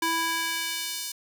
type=tone with high-pass filter sweep; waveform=square; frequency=329.6 Hz; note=E4; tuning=in tune; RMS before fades=-29 dBFS; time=0.02-1.12 s; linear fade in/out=5 ms; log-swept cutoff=700 to 5100 Hz; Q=0.88; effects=none